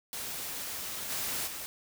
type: noise with level steps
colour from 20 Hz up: white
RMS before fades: -38 / -34 / -40 dBFS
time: 0.13-1.66 s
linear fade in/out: 0 ms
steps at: 1.09 / 1.46 s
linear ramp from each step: 20 ms
effects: none